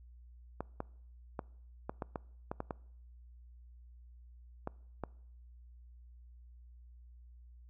clicks, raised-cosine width 1 ms, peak -23 dBFS, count 11, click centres 0.606 / 0.804 / 1.392 / 1.895 / 2.022 / 2.158 / 2.515 / 2.604 / 2.708 / 4.674 / 5.037 s, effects noise-tail reverb RT60 0.7 s tail -24 dB re dry + added 60 Hz sine -53 dBFS peak until 7.69 s

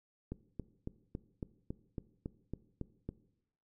click train, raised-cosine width 3 ms, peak -26 dBFS, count 11, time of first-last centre 0.32-3.09 s, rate 3.61 Hz, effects noise-tail reverb RT60 0.8 s tail -18 dB re dry

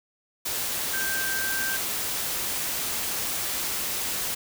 sine tone in noise, 1568 Hz, G6, in tune, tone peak -28 dBFS, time 0.93-1.77 s, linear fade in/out 10 ms, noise white, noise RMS -29 dBFS, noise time 0.45-4.35 s, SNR -2 dB, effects none

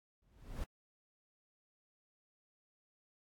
brown noise with exponential growth, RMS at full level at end -36 dBFS, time 0.22-0.64 s, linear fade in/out 2 ms, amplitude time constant 91 ms, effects AAC 64 kbps

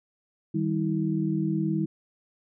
sine tone cluster, 156.1 / 195.4 / 322.7 Hz, D#3 / G3 / E4, +6 / -5 / -37 cents, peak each -28 dBFS, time 0.54-1.86 s, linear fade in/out 10 ms, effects none

